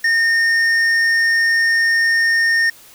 triangle tone with hard clipping, 1831 Hz, A#6, 32 cents flat, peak -14 dBFS, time 0.04-2.7 s, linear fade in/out 5 ms, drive 10 dB, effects white hiss -44 dBFS RMS until 2.94 s

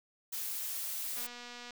blue noise, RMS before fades -38 dBFS, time 0.32-1.27 s, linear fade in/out 10 ms
click train, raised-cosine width 0.2 ms, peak -30 dBFS, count 131, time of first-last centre 1.17-1.707 s, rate 242 Hz
effects none

